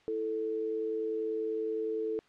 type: tone pair together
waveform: sine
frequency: 330 / 440.5 Hz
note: E4 / A4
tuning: +2 / +2 cents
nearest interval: perfect fourth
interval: 500 cents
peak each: -38 / -31 dBFS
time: 0.08-2.19 s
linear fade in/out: 0 ms
effects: white hiss -63 dBFS RMS until 2.28 s + low-pass 3000 Hz 12 dB/octave